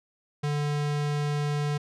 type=tone; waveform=square; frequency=146.83 Hz; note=D3; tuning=in tune; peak=-26 dBFS; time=0.43-1.78 s; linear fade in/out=10 ms; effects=low-pass 7000 Hz 12 dB/octave